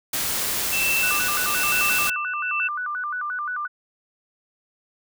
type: noise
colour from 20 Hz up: white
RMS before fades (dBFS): -25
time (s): 0.13-2.1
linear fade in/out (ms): 5
type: tone with tremolo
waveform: sine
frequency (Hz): 2664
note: E7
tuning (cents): +18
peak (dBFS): -20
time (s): 0.72-2.68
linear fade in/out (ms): 10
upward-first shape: sine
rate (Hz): 1.1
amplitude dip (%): 75
type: tone with vibrato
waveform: sine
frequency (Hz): 1329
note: E6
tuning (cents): +14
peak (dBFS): -25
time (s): 1.02-3.68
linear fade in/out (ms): 20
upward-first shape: square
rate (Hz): 5.7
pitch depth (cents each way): 190
effects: none